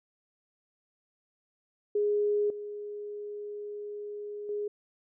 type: tone with level steps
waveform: sine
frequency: 414.5 Hz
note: G#4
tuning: 3 cents flat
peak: -24 / -36 / -30 dBFS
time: 1.95-4.68 s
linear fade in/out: 5 ms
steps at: 2.5 / 4.49 s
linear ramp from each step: 2 ms
effects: none